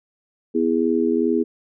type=chord; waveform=sine; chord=E major; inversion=second; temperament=just; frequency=247.2 / 329.6 / 412 Hz; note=B3 / E4 / G#4; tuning=+2 / 0 / -14 cents; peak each=-21 dBFS; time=0.54-1.44 s; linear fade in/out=20 ms; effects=none

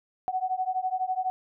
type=beating tone pair; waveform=sine; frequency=740 / 752 Hz; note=F#5 / F#5; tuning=0 / +28 cents; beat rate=12 Hz; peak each=-29 dBFS; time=0.28-1.3 s; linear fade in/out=0 ms; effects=none

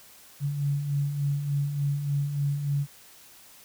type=beating tone pair; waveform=sine; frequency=139.6 / 143 Hz; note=C#3 / D3; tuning=+13 / -46 cents; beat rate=3.4 Hz; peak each=-34 / -25 dBFS; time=0.4-2.87 s; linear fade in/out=50 ms; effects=white hiss -52 dBFS RMS until 3.64 s

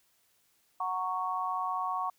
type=chord; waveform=sine; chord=F# major; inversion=none; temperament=just; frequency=740 / 925 / 1110 Hz; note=F#5 / A#5 / C#6; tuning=0 / -14 / +2 cents; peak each=-35 / -37 / -32 dBFS; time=0.8-2.1 s; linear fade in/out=5 ms; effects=white hiss -70 dBFS RMS until 2.18 s

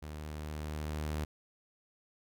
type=tone with level ramp; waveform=sawtooth; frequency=76.1 Hz; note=D#2; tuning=38 cents flat; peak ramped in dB=-38 to -29 dBFS; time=0.02-1.25 s; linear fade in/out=10 ms; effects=none

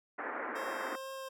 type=band-pass noise; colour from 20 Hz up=white; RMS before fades=-39 dBFS; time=0.18-0.96 s; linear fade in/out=10 ms; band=240 to 1900 Hz; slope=48 dB/octave
type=tone with vibrato; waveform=25% pulse; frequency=531 Hz; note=C5; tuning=25 cents sharp; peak=-37 dBFS; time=0.55-1.29 s; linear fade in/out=10 ms; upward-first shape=triangle; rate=2.2 Hz; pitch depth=15 cents each way
effects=none

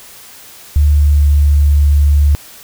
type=tone with pitch glide; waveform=sine; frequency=73.42 to 72.58 Hz; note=D2 to D2; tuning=0 to -20 cents; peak=-6 dBFS; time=0.76-2.35 s; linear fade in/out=0 ms; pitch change=-20 cents; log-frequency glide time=0.94-1.21 s; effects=white hiss -37 dBFS RMS until 2.63 s

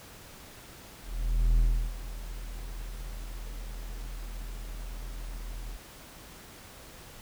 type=tone with ADSR envelope; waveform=triangle; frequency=40.86 Hz; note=E1; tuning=14 cents flat; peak=-17 dBFS; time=1.01-5.77 s; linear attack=570 ms; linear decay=350 ms; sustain=-17 dB; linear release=8 ms; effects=pink hiss -49 dBFS RMS until 7.21 s

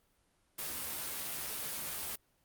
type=noise with comb filter; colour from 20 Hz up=white; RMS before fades=-39 dBFS; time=0.58-2.16 s; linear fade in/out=10 ms; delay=14 ms; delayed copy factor=+0.6; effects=pink hiss -73 dBFS RMS until 2.44 s + Opus 32 kbps

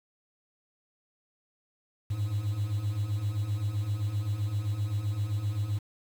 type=beating tone pair; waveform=triangle; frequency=98 / 105.7 Hz; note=G2 / G#2; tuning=0 / +31 cents; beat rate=7.7 Hz; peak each=-31 / -26 dBFS; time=2.1-5.79 s; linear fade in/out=10 ms; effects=tanh soft clip ceiling -21 dBFS + 8-bit

